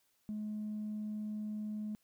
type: tone with tanh clipping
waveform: triangle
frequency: 212.3 Hz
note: G#3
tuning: 38 cents sharp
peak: -37 dBFS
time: 0.29-1.95 s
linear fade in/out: 0 ms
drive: 5 dB
effects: white hiss -75 dBFS RMS until 2.03 s